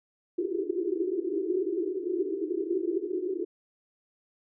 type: band-pass noise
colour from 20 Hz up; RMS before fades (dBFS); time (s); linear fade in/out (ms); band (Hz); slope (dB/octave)
pink; -30; 0.38-3.45; 10; 330 to 400; 96
effects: none